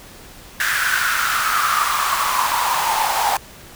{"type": "noise with high-pass filter sweep", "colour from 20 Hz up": "pink", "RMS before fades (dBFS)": -19, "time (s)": [0.6, 3.37], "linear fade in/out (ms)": 2, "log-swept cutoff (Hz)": [1600, 810], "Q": 6.5, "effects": ["pink hiss -41 dBFS RMS until 3.75 s"]}